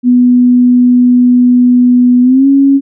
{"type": "tone with pitch glide", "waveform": "sine", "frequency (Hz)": [246.9, 275.5], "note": ["B3", "C#4"], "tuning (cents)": [0, -11], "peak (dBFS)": -3, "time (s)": [0.03, 2.81], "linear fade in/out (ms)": 50, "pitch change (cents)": 189, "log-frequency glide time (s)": [2.22, 2.47], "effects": []}